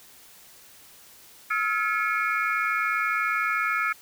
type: tone cluster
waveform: sine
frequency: 1293 / 1393 / 1699 / 2187 / 2402 Hz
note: E6 / F6 / G#6 / C#7 / D7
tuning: -34 / -5 / +39 / -24 / +38 cents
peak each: -27 / -28 / -30 / -28 / -34 dBFS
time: 1.5-3.93 s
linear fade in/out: 10 ms
effects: tanh soft clip ceiling -13 dBFS + white hiss -51 dBFS RMS until 4.01 s